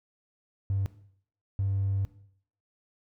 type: tone bursts at uneven times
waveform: triangle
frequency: 98 Hz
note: G2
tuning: in tune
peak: -22 dBFS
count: 2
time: 0.7-0.86 / 1.59-2.05 s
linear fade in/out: 0 ms
effects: noise-tail reverb RT60 0.6 s tail -17 dB re dry + tanh soft clip ceiling -21 dBFS